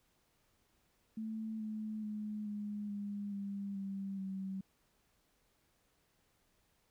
sine tone with pitch steps, 220 / 215.7 / 211.5 / 207.4 / 203.4 / 199.42 / 195.55 / 191.74 Hz, A3 / A3 / G#3 / G#3 / G#3 / G3 / G3 / G3, 0 / -34 / +32 / -2 / -36 / +30 / -4 / -38 cents, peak -38 dBFS, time 1.17-4.61 s, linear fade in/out 5 ms, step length 430 ms, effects pink hiss -75 dBFS RMS until 6.9 s

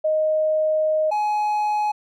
sine / triangle tone pair in turn, 622.3 / 841.8 Hz, D#5 / G#5, 0 / +23 cents, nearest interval perfect fourth, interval 523 cents, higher second, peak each -17 dBFS, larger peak neither, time 0.04-1.11 / 1.11-1.92 s, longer first, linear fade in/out 10 ms, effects none

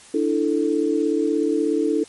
sine chord, D suspended second, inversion none, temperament just, 293.7 / 330.4 / 440.5 Hz, D4 / E4 / A4, 0 / +4 / +2 cents, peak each -22 dBFS, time 0.14-2.04 s, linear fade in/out 5 ms, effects white hiss -46 dBFS RMS until 2.08 s + MP3 48 kbps

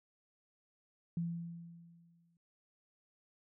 sine tone with exponential decay, 169.3 Hz, E3, 46 cents sharp, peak -32 dBFS, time 1.17-2.37 s, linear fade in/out 2 ms, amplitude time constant 260 ms, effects none

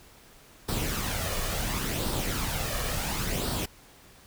pink noise with flanger, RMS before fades -30 dBFS, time 0.68-3.66 s, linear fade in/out 10 ms, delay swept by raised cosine 0.22 to 1.72 ms, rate 0.71 Hz, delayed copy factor +0.5, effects pink hiss -54 dBFS RMS until 4.26 s

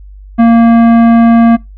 sine tone with tanh clipping, 231.3 Hz, A#3, 13 cents flat, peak -4 dBFS, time 0.38-1.57 s, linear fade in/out 20 ms, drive 14 dB, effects noise-tail reverb RT60 0.2 s tail -23 dB re dry + added 49 Hz sine -29 dBFS peak until 1.77 s

